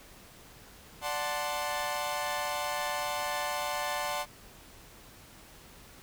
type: chord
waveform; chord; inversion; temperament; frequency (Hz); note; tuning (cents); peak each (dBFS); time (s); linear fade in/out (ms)
sawtooth; D dominant seventh; none; equal; 587.3 / 740 / 880 / 1046.5; D5 / F#5 / A5 / C6; 0 / 0 / 0 / 0; -33; 1.01-4.26; 50
effects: pink hiss -53 dBFS RMS until 6.02 s